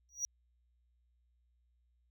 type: tone with exponential growth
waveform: triangle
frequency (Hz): 5780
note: F#8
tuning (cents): -41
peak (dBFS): -28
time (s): 0.09-0.25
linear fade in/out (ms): 0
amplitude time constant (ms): 33
effects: added 60 Hz sine -70 dBFS peak until 2.1 s